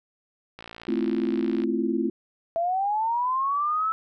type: click train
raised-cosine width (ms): 0.3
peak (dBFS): -24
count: 61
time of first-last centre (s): 0.59-1.637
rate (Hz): 57.3
type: chord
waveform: sine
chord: F major seventh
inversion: first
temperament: equal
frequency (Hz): 220 / 261.6 / 329.6 / 349.2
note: A3 / C4 / E4 / F4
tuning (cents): 0 / 0 / 0 / 0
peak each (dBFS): -28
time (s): 0.88-2.1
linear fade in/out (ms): 5
type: linear sweep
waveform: sine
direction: up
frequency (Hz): 659.3 to 1320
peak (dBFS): -22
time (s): 2.56-3.92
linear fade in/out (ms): 0
effects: none